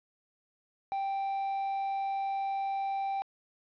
triangle tone, 784 Hz, G5, in tune, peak -28 dBFS, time 0.92-3.22 s, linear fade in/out 0 ms, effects resampled to 11025 Hz + 10-bit

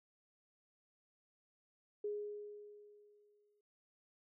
sine tone with exponential decay, 415.3 Hz, G#4, in tune, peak -36 dBFS, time 2.04-3.61 s, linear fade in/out 5 ms, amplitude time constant 340 ms, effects none

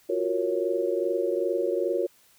sine chord, Gb major seventh, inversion third, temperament equal with one note detuned, 349.2 / 371.7 / 466.2 / 554.4 Hz, F4 / Gb4 / Bb4 / Db5, 0 / +8 / 0 / 0 cents, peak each -29 dBFS, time 0.09-2.07 s, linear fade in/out 10 ms, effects white hiss -60 dBFS RMS until 2.38 s

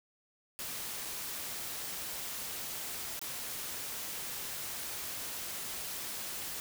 white noise with dropouts, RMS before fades -40 dBFS, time 0.59-6.6 s, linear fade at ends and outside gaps 0 ms, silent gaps 1.051-1.055 / 3.193-3.215 s, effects none

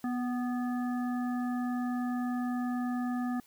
harmonic tone with a mistuned harmonic, 245.9 Hz, B3, 7 cents flat, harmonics 1 / 3 / 5 / 7, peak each -30 / -40 / -44 / -47 dBFS, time 0.04-3.4 s, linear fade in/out 2 ms, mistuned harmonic 3, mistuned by +25 cents, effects white hiss -62 dBFS RMS until 3.46 s

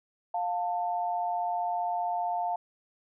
sine tone pair together, 705.3 / 890 Hz, F5 / A5, +17 / +20 cents, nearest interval major third, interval 403 cents, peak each -29 / -32 dBFS, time 0.34-2.56 s, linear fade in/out 5 ms, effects none

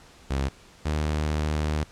sawtooth tone pair in turn, 68 / 76.16 Hz, C#2 / D#2, -33 / -36 cents, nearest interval major second, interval 197 cents, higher second, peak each -20 dBFS, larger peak neither, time 0.3-0.49 / 0.85-1.84 s, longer second, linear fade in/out 10 ms, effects pink hiss -52 dBFS RMS until 1.91 s + low-pass 8000 Hz 12 dB/octave

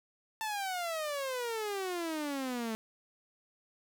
sawtooth exponential sweep, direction down, 893 to 217.7 Hz, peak -30 dBFS, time 0.41-2.75 s, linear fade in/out 0 ms, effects 10-bit

